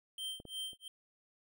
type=tone with tremolo; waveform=square; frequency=3136 Hz; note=G7; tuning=in tune; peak=-38 dBFS; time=0.18-0.88 s; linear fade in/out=2 ms; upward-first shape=sine; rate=2.9 Hz; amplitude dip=100%
type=clicks; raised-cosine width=2 ms; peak=-36 / -36 / -46 dBFS; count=3; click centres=0.401 / 0.453 / 0.732 s
effects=none